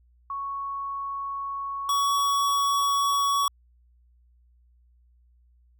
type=tone pair in turn; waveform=sine / square; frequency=1108.7 / 1124.2 Hz; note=C#6 / C#6; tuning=0 / +24 cents; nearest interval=unison; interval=24 cents; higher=second; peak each=-29 / -22 dBFS; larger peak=second; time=0.3-1.89 / 1.89-3.48 s; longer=neither; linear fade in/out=2 ms; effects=added 60 Hz sine -57 dBFS peak until 5.79 s